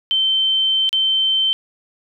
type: tone with dropouts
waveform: sine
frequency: 3100 Hz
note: G7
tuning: 20 cents flat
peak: -14 dBFS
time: 0.11-1.53 s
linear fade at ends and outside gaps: 0 ms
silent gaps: 0.892-0.929 s
effects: none